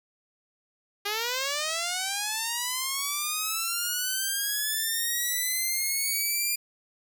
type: linear sweep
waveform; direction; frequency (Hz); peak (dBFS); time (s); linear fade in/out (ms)
5% pulse; up; 401.2 to 2407; -16; 1.05-6.56; 10
effects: none